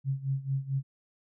sine tone with tremolo, 135.8 Hz, C#3, 35 cents flat, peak -25 dBFS, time 0.04-0.83 s, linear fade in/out 50 ms, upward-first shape sine, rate 4.5 Hz, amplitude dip 85%, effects none

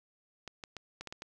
clicks, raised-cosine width 0.2 ms, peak -25 dBFS, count 7, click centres 0.477 / 0.638 / 0.767 / 1.01 / 1.073 / 1.125 / 1.221 s, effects none

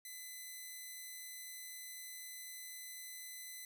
5% pulse tone, 2014 Hz, B6, 33 cents sharp, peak -37 dBFS, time 0.05-3.65 s, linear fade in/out 2 ms, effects none

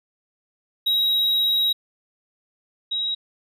triangle / sine tone pair in turn, 3829 / 3829 Hz, A#7 / A#7, +46 / +46 cents, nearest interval unison, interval 0 cents, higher neither, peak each -16 / -22 dBFS, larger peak first, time 0.86-1.73 / 2.91-3.15 s, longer first, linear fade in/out 10 ms, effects none

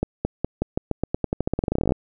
accelerating click train, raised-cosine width 2 ms, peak -8 dBFS, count 26, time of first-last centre 0.03-1.921 s, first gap 220 ms, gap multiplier 0.89, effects none

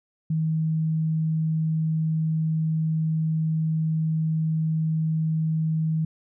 sine tone, 158.9 Hz, D#3, 37 cents sharp, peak -21 dBFS, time 0.3-6.05 s, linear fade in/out 5 ms, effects none

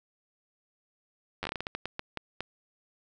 slowing click train, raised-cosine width 0.3 ms, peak -17 dBFS, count 14, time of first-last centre 1.43-2.406 s, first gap 10 ms, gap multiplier 1.3, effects none

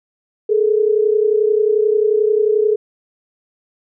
sine tone pair together, 421 / 452.3 Hz, G#4 / A4, +24 / +48 cents, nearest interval minor second, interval 124 cents, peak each -13 / -17 dBFS, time 0.49-2.76 s, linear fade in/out 10 ms, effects none

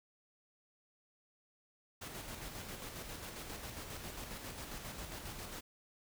pink noise with tremolo, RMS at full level -45 dBFS, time 2.01-5.61 s, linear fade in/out 10 ms, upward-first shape square, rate 7.4 Hz, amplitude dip 35%, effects none

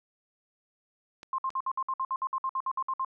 clicks, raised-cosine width 0.2 ms, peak -27 dBFS, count 2, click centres 1.231 / 1.504 s
sine tone bursts, 1057 Hz, C6, 17 cents sharp, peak -27 dBFS, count 16, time 1.33-3.048 s, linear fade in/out 2 ms, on 53 ms, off 58 ms
effects none

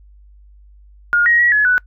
sine tone with pitch steps, 1425 / 1887 / 1919 / 1699 / 1486 Hz, F6 / A#6 / A#6 / G#6 / F#6, +34 / +21 / +50 / +39 / +7 cents, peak -10 dBFS, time 1.13-1.78 s, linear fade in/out 0 ms, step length 130 ms, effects noise-tail reverb RT60 0.1 s tail -24 dB re dry + added 50 Hz sine -42 dBFS peak until 1.86 s

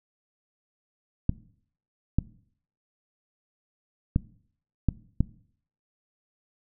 clicks, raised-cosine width 5 ms, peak -9 dBFS, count 5, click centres 1.294 / 2.186 / 4.161 / 4.887 / 5.206 s, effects noise-tail reverb RT60 0.6 s tail -20 dB re dry

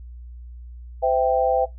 sine chord, C major, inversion none, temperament equal with one note detuned, 513.4 / 659.3 / 784 Hz, C5 / E5 / G5, -33 / 0 / 0 cents, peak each -21 dBFS, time 1.02-1.66 s, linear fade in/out 20 ms, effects noise-tail reverb RT60 0.2 s tail -20 dB re dry + added 60 Hz sine -36 dBFS peak until 1.78 s

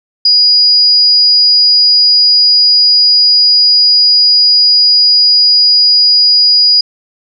sine tone, 4900 Hz, D#8, 27 cents flat, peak -4 dBFS, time 0.25-6.81 s, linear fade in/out 5 ms, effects none

